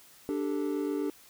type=chord; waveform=triangle; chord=D suspended fourth; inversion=none; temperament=equal; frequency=293.7 / 392 / 440 Hz; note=D4 / G4 / A4; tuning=0 / 0 / 0 cents; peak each=-29 / -32 / -34 dBFS; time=0.29-1.1 s; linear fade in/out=0 ms; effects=white hiss -56 dBFS RMS until 1.29 s